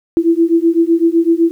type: beating tone pair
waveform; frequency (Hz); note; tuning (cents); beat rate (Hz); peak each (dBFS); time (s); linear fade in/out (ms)
sine; 329.6 / 337.5; E4 / E4; 0 / +41; 7.9; -12; 0.17-1.51; 0
effects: 8-bit